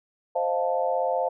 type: chord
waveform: sine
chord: F dominant seventh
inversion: second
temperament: equal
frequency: 523.3 / 622.3 / 698.5 / 880 Hz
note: C5 / Eb5 / F5 / A5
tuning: 0 / 0 / 0 / 0 cents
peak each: -26 / -30 / -27 / -30 dBFS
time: 0.35-1.29 s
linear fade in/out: 10 ms
effects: none